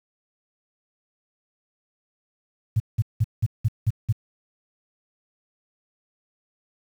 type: tone bursts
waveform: sine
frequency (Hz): 110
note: A2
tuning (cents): 0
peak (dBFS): -16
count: 7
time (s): 2.76-4.127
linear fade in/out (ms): 10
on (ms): 41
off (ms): 180
effects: 8-bit